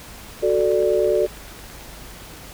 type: click train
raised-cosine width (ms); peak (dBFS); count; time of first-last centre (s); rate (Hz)
0.3; -25; 14; 0.39-1.809; 9.16
type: chord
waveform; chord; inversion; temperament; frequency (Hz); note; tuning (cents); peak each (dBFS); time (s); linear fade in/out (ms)
sine; D major; first; equal; 370 / 440 / 587.3; F#4 / A4 / D5; 0 / 0 / 0; -20; 0.42-1.27; 20
effects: added 50 Hz sine -45 dBFS peak until 2.53 s + pink hiss -40 dBFS RMS until 2.53 s